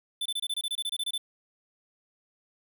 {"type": "tone bursts", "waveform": "square", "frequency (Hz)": 3520, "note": "A7", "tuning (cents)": 0, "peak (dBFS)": -29, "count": 14, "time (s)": [0.21, 1.179], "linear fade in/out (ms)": 5, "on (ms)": 46, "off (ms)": 25, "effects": []}